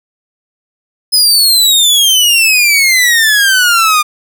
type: exponential sweep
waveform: sawtooth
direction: down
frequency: 5100 to 1203 Hz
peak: -3 dBFS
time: 1.12-4.03 s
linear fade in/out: 20 ms
effects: none